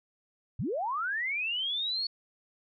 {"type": "linear sweep", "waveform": "sine", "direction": "up", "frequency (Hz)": [80.7, 4435], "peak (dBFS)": -29, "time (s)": [0.59, 2.07], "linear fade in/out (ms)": 5, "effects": []}